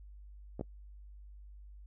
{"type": "clicks", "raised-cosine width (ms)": 2, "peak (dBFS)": [-26, -23], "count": 2, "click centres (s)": [0.595, 0.611], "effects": ["noise-tail reverb RT60 0.1 s tail -25 dB re dry", "added 50 Hz sine -49 dBFS peak until 1.86 s"]}